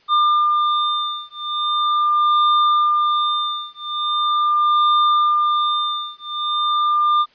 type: beating tone pair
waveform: square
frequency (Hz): 1200 / 1200.41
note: D6 / D6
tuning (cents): +37 / +38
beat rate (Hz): 0.41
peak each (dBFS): -19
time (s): 0.08-7.26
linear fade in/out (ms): 50
effects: white hiss -55 dBFS RMS until 7.34 s + resampled to 11025 Hz